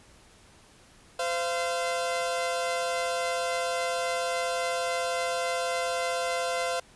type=tone pair together; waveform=sawtooth; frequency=515.4 / 686 Hz; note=C5 / F5; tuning=-26 / -31 cents; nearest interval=perfect fourth; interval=495 cents; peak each=-26 dBFS; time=1.19-6.8 s; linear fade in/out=5 ms; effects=pink hiss -56 dBFS RMS until 6.95 s + resampled to 24000 Hz